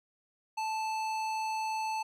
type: tone with hard clipping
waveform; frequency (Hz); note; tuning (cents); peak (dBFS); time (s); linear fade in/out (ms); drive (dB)
sine; 877; A5; -6; -33; 0.57-2.03; 10; 15
effects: none